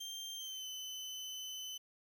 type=tone with pitch glide; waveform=30% pulse; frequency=3167 to 3031 Hz; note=G7 to F#7; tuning=+17 to +41 cents; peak=-40 dBFS; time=0-1.78 s; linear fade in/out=10 ms; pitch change=-76 cents; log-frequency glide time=0.35-0.67 s; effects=11-bit